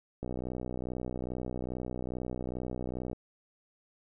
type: click train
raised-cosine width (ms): 2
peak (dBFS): -23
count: 182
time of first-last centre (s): 0.23-3.131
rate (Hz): 62.4
effects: none